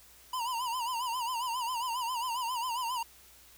square tone with vibrato, 970 Hz, B5, 31 cents flat, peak -32 dBFS, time 0.33-3.03 s, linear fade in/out 5 ms, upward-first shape sine, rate 7.4 Hz, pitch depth 110 cents each way, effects added 60 Hz sine -65 dBFS peak until 3.57 s + white hiss -57 dBFS RMS until 3.57 s

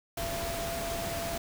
sine tone in noise, 676 Hz, E5, 43 cents sharp, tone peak -35 dBFS, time 0.17-1.38 s, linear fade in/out 5 ms, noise pink, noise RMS -36 dBFS, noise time 0.17-1.38 s, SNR -2 dB, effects none

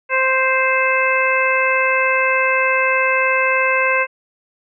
harmonic tone, 523.3 Hz, C5, in tune, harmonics 1 / 2 / 3 / 4 / 5, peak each -20 / -20 / -20 / -20 / -20 dBFS, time 0.09-4.07 s, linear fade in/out 50 ms, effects none

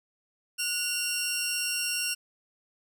15% pulse tone pair together, 1460.5 / 2757 Hz, F#6 / F7, -23 / -23 cents, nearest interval major seventh, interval 1100 cents, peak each -30 / -21 dBFS, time 0.58-2.15 s, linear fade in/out 20 ms, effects none

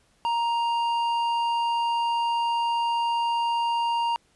sine tone with hard clipping, 935 Hz, A#5, 5 cents sharp, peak -24 dBFS, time 0.25-4.16 s, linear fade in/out 0 ms, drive 8 dB, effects pink hiss -64 dBFS RMS until 4.35 s + resampled to 24000 Hz

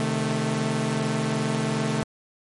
sawtooth chord, A diminished, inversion first, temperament equal with one note detuned, 130.81 / 153.42 / 220 Hz, C3 / Eb3 / A3, 0 / -24 / 0 cents, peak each -25 / -24 / -22 dBFS, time 0-2.03 s, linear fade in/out 0 ms, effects MP3 48 kbps

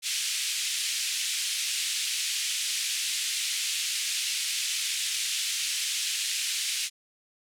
pink band-pass noise, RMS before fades -30 dBFS, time 0.02-6.9 s, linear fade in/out 50 ms, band 2500 to 10000 Hz, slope 24 dB/octave, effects none

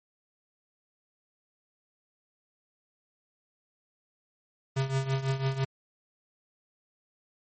square tone with tremolo, 134.4 Hz, C3, 47 cents sharp, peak -24 dBFS, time 4.76-5.65 s, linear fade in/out 10 ms, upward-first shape triangle, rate 6 Hz, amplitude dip 80%, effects MP3 32 kbps

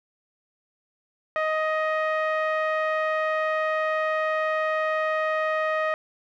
sawtooth tone with low-pass filter, 626 Hz, D#5, 10 cents sharp, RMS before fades -25 dBFS, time 1.36-5.94 s, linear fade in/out 0 ms, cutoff 1800 Hz, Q 2.1, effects none

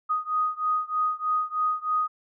sine beating tone pair, 1244.5 / 1247.7 Hz, D#6 / D#6, 0 / +4 cents, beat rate 3.2 Hz, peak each -26 / -27 dBFS, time 0.09-2.08 s, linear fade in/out 20 ms, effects none

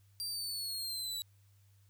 sawtooth linear sweep, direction down, 4737 to 3906 Hz, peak -34 dBFS, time 0.2-1.22 s, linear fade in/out 0 ms, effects added 99 Hz sine -62 dBFS peak until 1.89 s + white hiss -74 dBFS RMS until 1.89 s

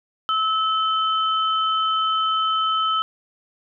sine tone pair together, 1300 / 3063 Hz, E6 / G7, -24 / -41 cents, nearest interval octave + minor third, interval 1483 cents, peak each -19 / -25 dBFS, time 0.29-3.02 s, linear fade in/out 0 ms, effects none

